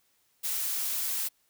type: noise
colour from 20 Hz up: blue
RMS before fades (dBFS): -31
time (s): 0.43-1.29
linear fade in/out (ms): 20
effects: white hiss -70 dBFS RMS until 1.49 s